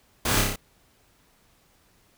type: noise with echo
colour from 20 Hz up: pink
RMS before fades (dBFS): -25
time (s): 0.25-0.41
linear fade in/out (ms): 5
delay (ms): 30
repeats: 5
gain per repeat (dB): -2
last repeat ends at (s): 0.56
effects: pink hiss -62 dBFS RMS until 2.17 s